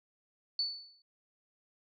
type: tone with exponential decay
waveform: sine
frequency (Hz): 4475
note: C#8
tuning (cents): +16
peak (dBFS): -27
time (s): 0.59-1.02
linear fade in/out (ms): 2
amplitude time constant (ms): 93
effects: none